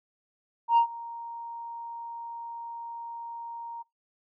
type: tone with ADSR envelope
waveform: sine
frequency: 932.3 Hz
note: A#5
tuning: in tune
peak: -14 dBFS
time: 0.68-3.83 s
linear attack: 91 ms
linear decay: 95 ms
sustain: -22 dB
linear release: 17 ms
effects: noise-tail reverb RT60 0.2 s tail -25 dB re dry + tanh soft clip ceiling -15 dBFS